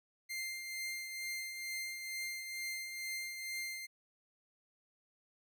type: tone with tremolo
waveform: sawtooth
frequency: 2099 Hz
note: C7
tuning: 5 cents sharp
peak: -34 dBFS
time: 0.29-3.87 s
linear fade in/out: 20 ms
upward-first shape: triangle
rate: 2.2 Hz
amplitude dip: 50%
effects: none